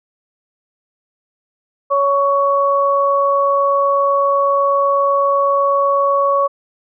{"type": "tone pair together", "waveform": "sine", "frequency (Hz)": [559, 1118], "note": ["C#5", "C#6"], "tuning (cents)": [14, 14], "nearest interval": "octave", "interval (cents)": 1200, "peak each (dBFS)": [-15, -14], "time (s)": [1.9, 6.48], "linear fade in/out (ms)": 20, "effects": []}